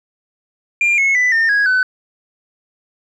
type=tone with pitch steps; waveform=sine; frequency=2395 / 2184 / 1990.8 / 1815.1 / 1654.8 / 1508.8 Hz; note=D7 / C#7 / B6 / A#6 / G#6 / F#6; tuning=+33 / -26 / +13 / -47 / -7 / +33 cents; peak=-9 dBFS; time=0.81-1.83 s; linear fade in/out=2 ms; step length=170 ms; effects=tanh soft clip ceiling -10 dBFS